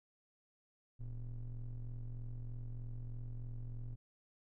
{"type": "ring-modulated tone", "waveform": "triangle", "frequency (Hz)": 69.3, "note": "C#2", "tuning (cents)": 0, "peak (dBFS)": -36, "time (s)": [0.99, 3.96], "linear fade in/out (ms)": 20, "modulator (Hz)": 47.7, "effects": []}